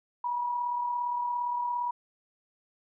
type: tone pair together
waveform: sine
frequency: 932.3 / 969.7 Hz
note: A#5 / B5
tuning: 0 / -32 cents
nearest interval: minor second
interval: 68 cents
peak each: -40 / -28 dBFS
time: 0.24-1.91 s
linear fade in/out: 5 ms
effects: none